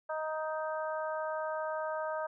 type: harmonic tone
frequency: 312.5 Hz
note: D#4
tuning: 8 cents sharp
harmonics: 2 / 3 / 4 / 5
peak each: -35 / -39 / -41 / -43 dBFS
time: 0.09-2.27 s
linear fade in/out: 10 ms
effects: none